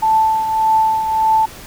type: tone with tremolo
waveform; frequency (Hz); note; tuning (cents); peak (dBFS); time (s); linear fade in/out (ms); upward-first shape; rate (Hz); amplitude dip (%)
sine; 880; A5; 0; -9; 0.02-1.46; 10; triangle; 1.7; 60
effects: pink hiss -36 dBFS RMS until 1.66 s